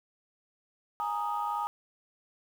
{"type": "chord", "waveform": "sine", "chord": "Ab suspended second", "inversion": "none", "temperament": "equal", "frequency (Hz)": [830.6, 932.3, 1244.5], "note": ["Ab5", "Bb5", "Eb6"], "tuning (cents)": [0, 0, 0], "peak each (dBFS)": -33, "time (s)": [1, 1.67], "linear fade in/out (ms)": 0, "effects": ["tanh soft clip ceiling -22 dBFS", "9-bit"]}